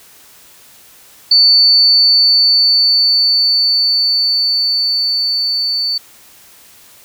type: tone with level ramp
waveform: sine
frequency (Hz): 4500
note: C#8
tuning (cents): +25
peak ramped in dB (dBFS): -5 to -14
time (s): 1.31-5.98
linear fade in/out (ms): 5
effects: white hiss -43 dBFS RMS until 7.04 s